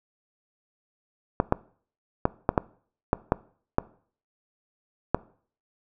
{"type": "clicks", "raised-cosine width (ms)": 1, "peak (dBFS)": -5, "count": 9, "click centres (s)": [1.401, 1.524, 2.254, 2.491, 2.578, 3.131, 3.321, 3.784, 5.146], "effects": ["noise-tail reverb RT60 0.5 s tail -21 dB re dry"]}